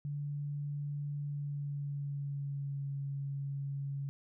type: tone with pitch glide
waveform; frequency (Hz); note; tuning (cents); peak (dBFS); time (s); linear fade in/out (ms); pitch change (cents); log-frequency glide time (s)
sine; 144.7 to 139.45; D3 to C#3; -25 to +11; -35; 0.05-4.09; 0; -64; 1.22-2.88
effects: none